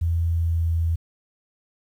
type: tone with pitch glide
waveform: sine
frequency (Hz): 83.7 to 82.74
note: E2 to E2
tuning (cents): +27 to +7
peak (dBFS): -19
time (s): 0.01-0.96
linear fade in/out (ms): 10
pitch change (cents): -20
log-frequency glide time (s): 0.29-0.71
effects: 9-bit